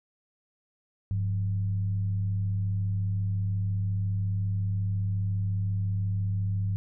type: tone with frequency modulation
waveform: sine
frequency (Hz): 100.4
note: G2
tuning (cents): +42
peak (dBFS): -25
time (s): 1.11-6.76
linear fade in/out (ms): 0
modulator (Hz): 74.4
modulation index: 0.39
effects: none